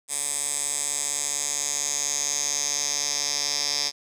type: tone with band-pass filter sweep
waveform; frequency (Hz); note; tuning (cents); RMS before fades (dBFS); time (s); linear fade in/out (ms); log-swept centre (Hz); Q
10% pulse; 144.3; D3; -30; -27; 0.08-3.92; 50; 8500 to 5400; 5.1
effects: none